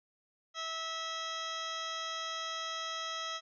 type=harmonic tone; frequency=650 Hz; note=E5; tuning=24 cents flat; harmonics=1 / 2 / 3 / 4 / 5 / 6 / 8 / 9 / 10; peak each=-47 / -40 / -45 / -52 / -42 / -45 / -48 / -54 / -52 dBFS; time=0.54-3.41 s; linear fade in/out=50 ms; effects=none